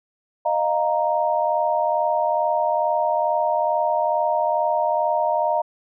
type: chord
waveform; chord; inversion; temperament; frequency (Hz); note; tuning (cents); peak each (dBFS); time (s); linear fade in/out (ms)
sine; Eb suspended second; none; equal with one note detuned; 616.2 / 698.5 / 932.3; Eb5 / F5 / Bb5; -17 / 0 / 0; -22 / -23 / -22; 0.45-5.62; 10
effects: none